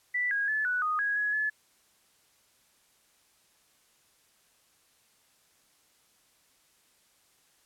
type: tone with pitch steps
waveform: sine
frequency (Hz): 1973 / 1640 / 1730 / 1479 / 1240 / 1656 / 1680 / 1719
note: B6 / G#6 / A6 / F#6 / D#6 / G#6 / G#6 / A6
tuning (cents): -2 / -22 / -30 / -1 / -6 / -5 / +19 / -41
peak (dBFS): -26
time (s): 0.14-1.5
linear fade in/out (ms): 10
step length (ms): 170
effects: white hiss -66 dBFS RMS until 7.65 s + low-pass 12000 Hz 12 dB/octave